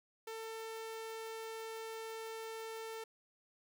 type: tone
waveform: sawtooth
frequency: 447 Hz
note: A4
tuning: 27 cents sharp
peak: -39 dBFS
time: 0.27-3.04 s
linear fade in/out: 5 ms
effects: none